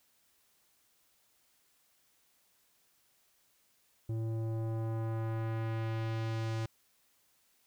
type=tone with low-pass filter sweep; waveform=square; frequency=112.3 Hz; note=A2; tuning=36 cents sharp; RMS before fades=-35 dBFS; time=4.09-6.66 s; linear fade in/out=5 ms; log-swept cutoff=360 to 6900 Hz; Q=0.85; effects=white hiss -71 dBFS RMS until 7.66 s